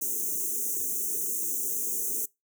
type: band-stop noise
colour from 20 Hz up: white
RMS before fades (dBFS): -30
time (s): 0.01-2.26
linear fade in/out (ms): 10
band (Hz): 460 to 6000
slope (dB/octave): 96
effects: noise-tail reverb RT60 0.2 s tail -23 dB re dry + high-pass 300 Hz 12 dB/octave